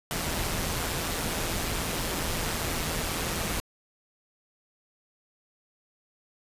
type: noise with amplitude modulation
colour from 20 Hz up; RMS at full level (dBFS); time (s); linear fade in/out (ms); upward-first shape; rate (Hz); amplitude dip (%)
pink; -28; 0.11-3.6; 0; sine; 166; 45
effects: resampled to 32000 Hz

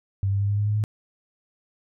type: tone with pitch steps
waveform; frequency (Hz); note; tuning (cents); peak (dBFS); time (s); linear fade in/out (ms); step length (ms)
sine; 98 / 99.37 / 100.76 / 102.16 / 103.59 / 105.03 / 106.5; G2 / G2 / G2 / G#2 / G#2 / G#2 / G#2; 0 / +24 / +48 / -28 / -4 / +20 / +44; -20; 0.23-0.839; 0; 87
effects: none

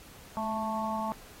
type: harmonic tone with a mistuned harmonic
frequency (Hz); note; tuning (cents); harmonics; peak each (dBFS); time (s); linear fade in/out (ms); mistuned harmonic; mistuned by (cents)
220; A3; 0; 1 / 3 / 4 / 5; -35 / -37 / -33 / -37; 0.37-1.12; 0; 1; -34
effects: pink hiss -52 dBFS RMS until 1.4 s + AAC 48 kbps

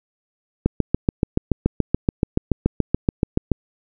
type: click train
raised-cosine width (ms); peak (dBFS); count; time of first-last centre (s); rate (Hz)
3; -3; 21; 0.66-3.517; 7
effects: none

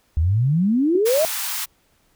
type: exponential sweep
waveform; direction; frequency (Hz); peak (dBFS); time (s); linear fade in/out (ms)
sine; up; 73.4 to 664; -15; 0.17-1.25; 0
type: tone with exponential decay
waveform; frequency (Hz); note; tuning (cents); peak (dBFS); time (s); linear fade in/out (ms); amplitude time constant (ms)
sine; 324.2; E4; -29; -17; 0.95-1.05; 5; 20
type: high-pass noise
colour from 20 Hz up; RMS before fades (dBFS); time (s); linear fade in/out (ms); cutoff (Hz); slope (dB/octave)
white; -26; 1.05-1.66; 20; 780; 48
effects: pink hiss -62 dBFS RMS until 2.15 s

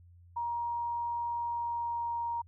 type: tone with pitch glide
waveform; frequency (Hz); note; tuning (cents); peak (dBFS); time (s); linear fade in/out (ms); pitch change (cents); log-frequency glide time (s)
sine; 945 to 938.5; A#5 to A#5; +23 to +11; -31; 0.36-2.42; 10; -12; 1.33-2.21
effects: added 87 Hz sine -54 dBFS peak until 2.47 s

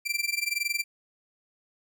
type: tone with amplitude modulation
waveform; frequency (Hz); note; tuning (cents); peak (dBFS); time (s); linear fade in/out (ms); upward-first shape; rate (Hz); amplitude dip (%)
sawtooth; 2354; D7; +3; -20; 0.05-0.84; 20; sine; 21.6; 90
effects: none

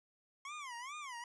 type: tone with vibrato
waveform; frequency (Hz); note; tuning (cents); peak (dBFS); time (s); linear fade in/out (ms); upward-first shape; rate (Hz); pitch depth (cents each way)
25% pulse; 1070; C6; +38; -40; 0.45-1.24; 2; sine; 2.4; 230
effects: resampled to 22050 Hz

